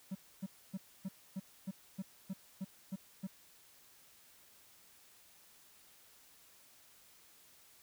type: tone bursts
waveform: triangle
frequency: 191.3 Hz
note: G3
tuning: 42 cents flat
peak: -35 dBFS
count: 11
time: 0.11-3.272 s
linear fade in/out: 10 ms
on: 42 ms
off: 270 ms
effects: white hiss -63 dBFS RMS until 7.82 s